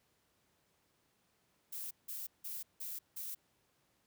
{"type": "noise bursts", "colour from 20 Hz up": "violet", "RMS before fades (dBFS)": -43, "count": 5, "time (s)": [1.72, 3.35], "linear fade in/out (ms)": 10, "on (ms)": 190, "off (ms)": 170, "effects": ["pink hiss -75 dBFS RMS until 4.06 s", "high-pass 80 Hz 12 dB/octave"]}